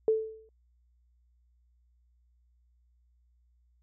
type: tone with exponential decay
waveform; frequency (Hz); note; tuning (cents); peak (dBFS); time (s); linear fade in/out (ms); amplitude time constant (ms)
sine; 440; A4; 0; -19; 0.08-0.49; 1; 89
effects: added 60 Hz sine -64 dBFS peak until 3.82 s